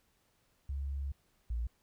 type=tone pair in turn; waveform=sine; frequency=69.3 / 58.27 Hz; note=C#2 / A#1; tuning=0 / 0 cents; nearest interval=minor third; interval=300 cents; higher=first; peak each=-34 / -32 dBFS; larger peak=second; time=0.69-1.12 / 1.5-1.67 s; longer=first; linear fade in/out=5 ms; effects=pink hiss -73 dBFS RMS until 1.82 s